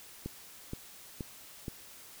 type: click train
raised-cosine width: 3 ms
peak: -24 dBFS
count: 4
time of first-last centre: 0.26-1.682 s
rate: 2.11 Hz
effects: white hiss -52 dBFS RMS until 2.2 s